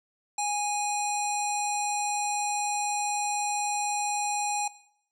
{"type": "tone with low-pass filter", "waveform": "square", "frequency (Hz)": 826, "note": "G#5", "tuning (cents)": -10, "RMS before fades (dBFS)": -29, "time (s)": [0.38, 4.68], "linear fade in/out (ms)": 5, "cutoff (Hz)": 7900, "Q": 9.6, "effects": ["noise-tail reverb RT60 0.7 s tail -18 dB re dry"]}